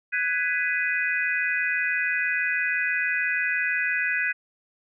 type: chord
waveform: sine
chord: G# minor seventh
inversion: third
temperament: just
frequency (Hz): 1495.1 / 1661.2 / 1993.5 / 2492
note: F#6 / G#6 / B6 / D#7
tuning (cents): +18 / 0 / +16 / +2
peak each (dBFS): -28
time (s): 0.12-4.33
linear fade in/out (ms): 20
effects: none